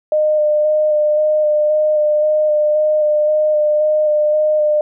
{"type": "tone with vibrato", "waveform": "sine", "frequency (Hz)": 607, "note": "D#5", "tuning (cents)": -43, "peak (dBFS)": -11, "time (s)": [0.12, 4.81], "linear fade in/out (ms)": 2, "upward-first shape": "square", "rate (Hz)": 1.9, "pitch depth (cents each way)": 13, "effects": []}